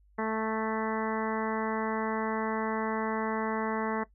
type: harmonic tone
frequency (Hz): 220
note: A3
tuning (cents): 0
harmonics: 1 / 2 / 3 / 4 / 5 / 6 / 7 / 8 / 9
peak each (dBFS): -33 / -33 / -38 / -36 / -38 / -42 / -44 / -42 / -43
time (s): 0.18-4.04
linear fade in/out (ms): 10
effects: noise-tail reverb RT60 0.1 s tail -17 dB re dry + added 50 Hz sine -59 dBFS peak until 4.14 s